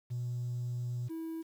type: tone pair in turn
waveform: triangle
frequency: 121.8 / 325.2 Hz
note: B2 / E4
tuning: -24 / -23 cents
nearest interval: octave + perfect fourth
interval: 1701 cents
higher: second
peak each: -30 / -34 dBFS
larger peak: first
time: 0.1-1.09 / 1.09-1.43 s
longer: first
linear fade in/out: 20 ms
effects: tanh soft clip ceiling -30 dBFS + 10-bit